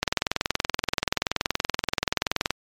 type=click train; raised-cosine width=0.2 ms; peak=-4 dBFS; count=53; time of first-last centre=0.03-2.506 s; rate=21 Hz; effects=MP3 96 kbps